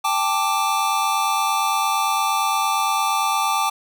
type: chord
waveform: square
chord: G suspended second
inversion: none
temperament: equal with one note detuned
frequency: 791.3 / 880 / 1174.7 Hz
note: G5 / A5 / D6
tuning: +16 / 0 / 0 cents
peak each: -25 / -24 / -22 dBFS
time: 0.04-3.7 s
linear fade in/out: 10 ms
effects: none